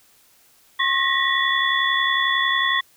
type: tone cluster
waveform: sine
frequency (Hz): 1078 / 1868 / 1939 / 3436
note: C#6 / A#6 / B6 / A7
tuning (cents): -49 / +3 / -32 / -42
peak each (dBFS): -23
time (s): 0.79-2.81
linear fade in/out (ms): 10
effects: white hiss -56 dBFS RMS until 2.96 s